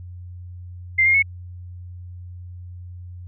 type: tone with pitch steps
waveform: sine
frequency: 2091 / 2127 / 2200 Hz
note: C7 / C7 / C#7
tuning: -2 / +28 / -14 cents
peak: -13 dBFS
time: 0.98-1.226 s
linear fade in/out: 10 ms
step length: 82 ms
effects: added 89 Hz sine -34 dBFS peak until 3.27 s